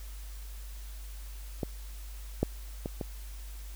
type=clicks; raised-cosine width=2 ms; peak=-17 / -12 / -20 / -20 dBFS; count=4; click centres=1.632 / 2.43 / 2.859 / 3.012 s; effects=added 50 Hz sine -40 dBFS peak until 3.75 s + white hiss -53 dBFS RMS until 3.75 s